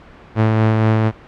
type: tone with tremolo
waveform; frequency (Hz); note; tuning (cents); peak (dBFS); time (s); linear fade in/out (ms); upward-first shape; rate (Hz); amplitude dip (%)
sawtooth; 110; A2; 0; -7; 0.35-1.12; 50; sine; 4.2; 25
effects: pink hiss -41 dBFS RMS until 1.27 s + low-pass 2000 Hz 12 dB/octave